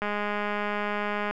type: click train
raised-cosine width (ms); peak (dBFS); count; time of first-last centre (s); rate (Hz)
0.5; -15; 268; 0.02-1.31; 207
effects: none